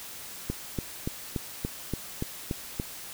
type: click train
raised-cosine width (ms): 3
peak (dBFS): -16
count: 9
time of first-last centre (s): 0.5-2.799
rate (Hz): 3.48
effects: white hiss -42 dBFS RMS until 3.13 s